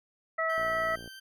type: harmonic tone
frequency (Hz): 649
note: E5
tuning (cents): -27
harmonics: 1 / 2 / 3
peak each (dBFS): -31 / -31 / -31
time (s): 0.38-0.96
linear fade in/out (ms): 10
type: tone with vibrato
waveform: 20% pulse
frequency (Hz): 1561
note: G6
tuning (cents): -8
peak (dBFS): -40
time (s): 0.49-1.2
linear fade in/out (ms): 10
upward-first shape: triangle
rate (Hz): 4.4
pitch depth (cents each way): 10
type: click train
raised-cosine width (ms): 2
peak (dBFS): -33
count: 30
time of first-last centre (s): 0.58-1.077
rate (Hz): 58.4
effects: none